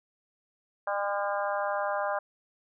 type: harmonic tone with a mistuned harmonic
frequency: 201.4 Hz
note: G3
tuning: 47 cents sharp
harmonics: 3 / 4 / 5 / 6 / 7 / 8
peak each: -31 / -33 / -35 / -37 / -38 / -39 dBFS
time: 0.87-2.19 s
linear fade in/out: 5 ms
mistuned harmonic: 5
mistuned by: +24 cents
effects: none